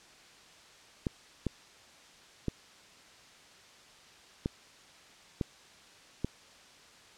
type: clicks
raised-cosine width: 3 ms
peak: -17 dBFS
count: 6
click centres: 1.068 / 1.467 / 2.483 / 4.459 / 5.412 / 6.246 s
effects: white hiss -56 dBFS RMS until 7.17 s + low-pass 6000 Hz 12 dB/octave